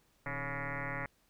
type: tone with frequency modulation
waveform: sine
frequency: 989 Hz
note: B5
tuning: 2 cents sharp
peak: -35 dBFS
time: 0.26-1.06 s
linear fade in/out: 2 ms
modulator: 144 Hz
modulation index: 7.9
effects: pink hiss -71 dBFS RMS until 1.29 s